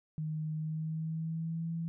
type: tone with pitch glide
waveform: sine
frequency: 155.5 to 165.7 Hz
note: D#3 to E3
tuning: -1 to +9 cents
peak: -33 dBFS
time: 0.18-1.88 s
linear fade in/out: 0 ms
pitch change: +110 cents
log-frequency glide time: 0.55-1.72 s
effects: none